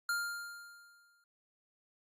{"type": "tone with exponential decay", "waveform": "square", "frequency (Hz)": 1400, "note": "F6", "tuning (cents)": 4, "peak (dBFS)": -31, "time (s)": [0.09, 1.24], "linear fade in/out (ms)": 2, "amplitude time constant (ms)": 250, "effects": ["AAC 48 kbps"]}